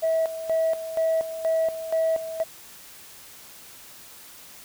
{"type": "tone with tremolo", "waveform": "sine", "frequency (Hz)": 648, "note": "E5", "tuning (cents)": -30, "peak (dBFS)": -18, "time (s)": [0.02, 2.44], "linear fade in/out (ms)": 20, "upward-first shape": "square", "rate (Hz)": 2.1, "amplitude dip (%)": 75, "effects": ["tanh soft clip ceiling -17 dBFS", "white hiss -46 dBFS RMS until 4.64 s"]}